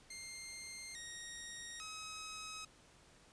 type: tone with pitch steps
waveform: 10% pulse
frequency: 2108 / 1876 / 1274 Hz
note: C7 / A#6 / D#6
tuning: +12 / +11 / +41 cents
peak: -37 dBFS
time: 0.1-2.65 s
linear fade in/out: 5 ms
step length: 850 ms
effects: pink hiss -64 dBFS RMS until 3.32 s + resampled to 22050 Hz